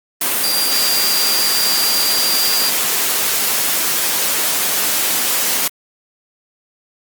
sine tone in noise, 4755 Hz, D8, 21 cents sharp, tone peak -17 dBFS, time 0.43-2.7 s, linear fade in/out 5 ms, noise white, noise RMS -17 dBFS, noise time 0.21-5.68 s, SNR -3 dB, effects high-pass 200 Hz 12 dB/octave + Opus 32 kbps

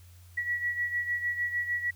sine beating tone pair, 1932 / 1938.6 Hz, B6 / B6, -39 / -33 cents, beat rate 6.6 Hz, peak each -29 / -35 dBFS, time 0.37-1.91 s, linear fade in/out 10 ms, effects added 88 Hz sine -50 dBFS peak until 1.95 s + white hiss -61 dBFS RMS until 1.95 s

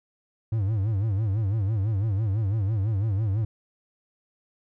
triangle tone with vibrato, 103.83 Hz, G#2, in tune, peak -20 dBFS, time 0.52-3.45 s, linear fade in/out 5 ms, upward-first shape sine, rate 6 Hz, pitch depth 160 cents each way, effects none

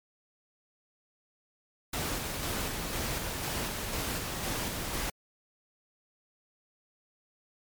pink noise with tremolo, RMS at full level -33 dBFS, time 1.93-5.1 s, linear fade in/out 5 ms, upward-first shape square, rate 2 Hz, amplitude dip 25%, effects MP3 96 kbps

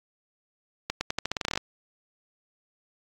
accelerating click train, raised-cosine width 0.2 ms, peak -10 dBFS, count 14, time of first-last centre 0.9-1.575 s, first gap 110 ms, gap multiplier 0.86, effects AAC 64 kbps

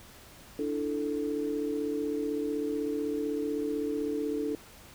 sine chord, D suspended second, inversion none, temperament equal, 293.7 / 329.6 / 440 Hz, D4 / E4 / A4, 0 / 0 / 0 cents, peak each -32 / -37 / -32 dBFS, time 0.59-4.55 s, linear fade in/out 2 ms, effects pink hiss -52 dBFS RMS until 4.94 s

